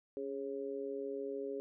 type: tone with amplitude modulation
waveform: sine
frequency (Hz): 413.4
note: G#4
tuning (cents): -8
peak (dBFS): -33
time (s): 0.17-1.6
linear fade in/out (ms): 0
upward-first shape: sine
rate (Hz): 133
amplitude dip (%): 100
effects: none